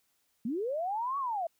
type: linear two-way sweep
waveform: sine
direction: up then down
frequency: 206.7 to 1140 to 642 Hz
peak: -30 dBFS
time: 0.45-1.47 s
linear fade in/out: 5 ms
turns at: 1.18 s
effects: white hiss -74 dBFS RMS until 1.59 s